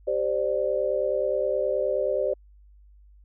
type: chord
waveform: sine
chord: G suspended fourth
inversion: none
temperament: equal with one note detuned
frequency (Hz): 392 / 523.3 / 592.8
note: G4 / C5 / D5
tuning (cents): 0 / 0 / +16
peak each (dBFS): -29 / -26 / -26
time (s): 0.07-2.34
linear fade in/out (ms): 10
effects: added 50 Hz sine -50 dBFS peak until 3.24 s